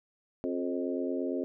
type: harmonic tone with a mistuned harmonic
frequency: 88.7 Hz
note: F2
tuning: 27 cents sharp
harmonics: 3 / 4 / 5 / 6 / 7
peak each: -33 / -35 / -37 / -39 / -40 dBFS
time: 0.44-1.44 s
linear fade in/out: 0 ms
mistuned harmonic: 5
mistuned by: -36 cents
effects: none